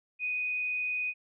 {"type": "tone with frequency modulation", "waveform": "sine", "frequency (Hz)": 2489, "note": "D#7", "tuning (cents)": 0, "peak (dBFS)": -29, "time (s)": [0.19, 1.14], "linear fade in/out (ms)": 50, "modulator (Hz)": 45.8, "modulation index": 0.38, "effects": []}